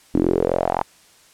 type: tone with band-pass filter sweep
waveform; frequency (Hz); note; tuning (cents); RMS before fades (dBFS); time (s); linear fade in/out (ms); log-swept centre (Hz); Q
sawtooth; 43.82; F1; +7; -20; 0.14-0.83; 0; 280 to 910; 4.5
effects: white hiss -52 dBFS RMS until 1.33 s + low-pass 10000 Hz 12 dB/octave